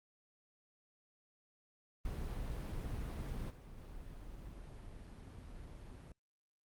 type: noise with level steps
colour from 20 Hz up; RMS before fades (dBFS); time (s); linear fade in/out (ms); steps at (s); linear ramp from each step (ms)
brown; -41 / -52 / -50; 2.05-6.12; 2; 3.49 / 3.76; 20
effects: Opus 32 kbps